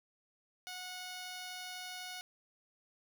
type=tone with notch filter; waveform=5% pulse; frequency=732 Hz; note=F#5; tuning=19 cents flat; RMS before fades=-45 dBFS; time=0.67-2.21 s; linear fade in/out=0 ms; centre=8000 Hz; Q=1.3; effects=none